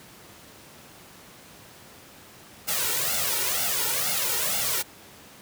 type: noise with flanger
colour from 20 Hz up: white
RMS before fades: -26 dBFS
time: 2.67-4.83 s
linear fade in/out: 20 ms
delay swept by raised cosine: 1.4 to 2.18 ms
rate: 2.1 Hz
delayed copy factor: +0.95
effects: pink hiss -48 dBFS RMS until 5.41 s + high-pass 100 Hz 12 dB/octave